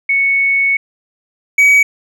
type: tone pair in turn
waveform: sine / triangle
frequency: 2215 / 2267 Hz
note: C#7 / C#7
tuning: -2 / +38 cents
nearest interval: unison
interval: 40 cents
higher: second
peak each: -10 / -4 dBFS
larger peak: second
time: 0.09-0.77 / 1.58-1.83 s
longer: first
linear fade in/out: 5 ms
effects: none